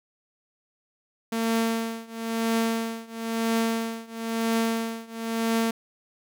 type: tone with tremolo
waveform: sawtooth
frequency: 227.1 Hz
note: A#3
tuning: 45 cents flat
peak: -17 dBFS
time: 1.32-5.71 s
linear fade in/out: 5 ms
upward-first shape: triangle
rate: 1 Hz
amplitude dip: 95%
effects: none